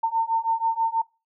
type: beating tone pair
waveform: sine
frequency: 903 / 909.2 Hz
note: A5 / A#5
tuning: +45 / -43 cents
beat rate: 6.2 Hz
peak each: -24 / -23 dBFS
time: 0.03-1.02 s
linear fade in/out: 10 ms
effects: noise-tail reverb RT60 0.3 s tail -24 dB re dry